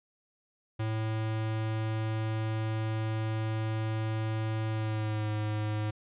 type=tone with pitch glide; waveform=square; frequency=110 to 106.68 Hz; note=A2 to G#2; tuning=0 to +47 cents; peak=-30 dBFS; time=0.79-5.91 s; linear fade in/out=10 ms; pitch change=-53 cents; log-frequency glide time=4.69-5.3 s; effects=resampled to 8000 Hz